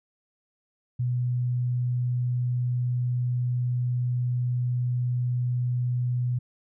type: tone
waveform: sine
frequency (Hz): 123.47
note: B2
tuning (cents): 0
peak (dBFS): -23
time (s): 0.99-6.39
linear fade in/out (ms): 10
effects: none